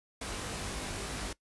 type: noise with comb filter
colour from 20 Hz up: pink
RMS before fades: -38 dBFS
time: 0.21-1.33 s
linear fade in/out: 5 ms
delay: 20 ms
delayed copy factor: +0.8
effects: noise-tail reverb RT60 0.1 s tail -20 dB re dry + resampled to 24000 Hz